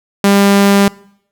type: tone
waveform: sawtooth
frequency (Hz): 199.6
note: G3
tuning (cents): +32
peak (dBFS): -3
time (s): 0.24-0.88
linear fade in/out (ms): 2
effects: noise-tail reverb RT60 0.7 s tail -23 dB re dry